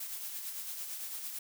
blue noise with tremolo, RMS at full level -39 dBFS, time 0-1.39 s, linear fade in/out 5 ms, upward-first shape triangle, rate 8.9 Hz, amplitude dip 45%, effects none

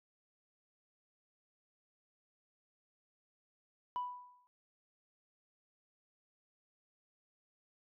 sine tone with exponential decay, 988 Hz, B5, in tune, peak -31 dBFS, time 3.96-4.47 s, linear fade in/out 0 ms, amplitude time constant 110 ms, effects tanh soft clip ceiling -32 dBFS

